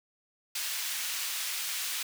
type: high-pass noise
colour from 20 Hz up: pink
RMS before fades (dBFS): -34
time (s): 0.55-2.03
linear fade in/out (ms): 5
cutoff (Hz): 2300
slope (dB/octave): 12
effects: none